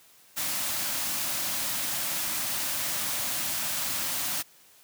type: band-stop noise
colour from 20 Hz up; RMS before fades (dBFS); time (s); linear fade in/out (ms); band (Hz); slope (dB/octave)
white; -30; 0.36-4.43; 20; 350 to 520; 96
effects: white hiss -57 dBFS RMS until 4.83 s + high-pass 80 Hz 12 dB/octave